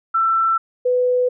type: tone pair in turn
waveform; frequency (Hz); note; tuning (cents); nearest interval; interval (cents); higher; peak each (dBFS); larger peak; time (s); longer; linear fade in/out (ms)
sine; 1337 / 498.1; E6 / B4; +24 / +15; octave + perfect fourth; 1709; first; -14; neither; 0.14-0.58 / 0.85-1.29; neither; 10
effects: none